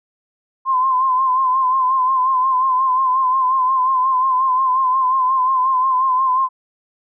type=tone with vibrato; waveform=sine; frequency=1038 Hz; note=C6; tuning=14 cents flat; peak=-13 dBFS; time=0.65-6.49 s; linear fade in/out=50 ms; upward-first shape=sine; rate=5.6 Hz; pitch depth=52 cents each way; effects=none